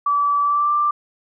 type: tone with pitch glide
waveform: sine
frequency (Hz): 1153 to 1180.6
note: D6 to D6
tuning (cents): -32 to +9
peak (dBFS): -15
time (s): 0.06-0.91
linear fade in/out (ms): 5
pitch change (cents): +41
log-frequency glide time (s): 0.42-0.73
effects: none